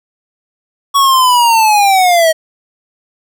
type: linear sweep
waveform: square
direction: down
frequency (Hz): 1124 to 630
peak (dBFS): -7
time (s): 0.94-2.33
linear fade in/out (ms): 20
effects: none